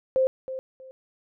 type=tone with echo; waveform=sine; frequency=523.3 Hz; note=C5; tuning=in tune; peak=-18 dBFS; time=0.16-0.27 s; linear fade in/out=0 ms; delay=320 ms; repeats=2; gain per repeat=-12 dB; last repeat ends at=0.91 s; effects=none